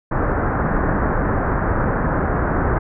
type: low-pass noise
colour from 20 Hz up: pink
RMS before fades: -19 dBFS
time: 0.11-2.79 s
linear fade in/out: 10 ms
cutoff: 1700 Hz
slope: 48 dB/octave
effects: none